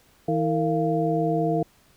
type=tone cluster; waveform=sine; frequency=160.9 / 322.9 / 459.1 / 689 Hz; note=E3 / E4 / A#4 / F5; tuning=-42 / -36 / -26 / -24 cents; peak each=-26 dBFS; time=0.28-1.63 s; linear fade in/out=5 ms; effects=pink hiss -59 dBFS RMS until 1.96 s